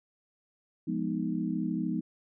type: chord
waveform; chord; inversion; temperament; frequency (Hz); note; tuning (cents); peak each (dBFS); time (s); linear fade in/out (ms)
sine; F half-diminished seventh; none; equal; 174.61 / 207.7 / 246.9 / 311.1; F3 / Ab3 / Cb4 / Eb4; 0 / 0 / 0 / 0; -34; 0.87-2.01; 10
effects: none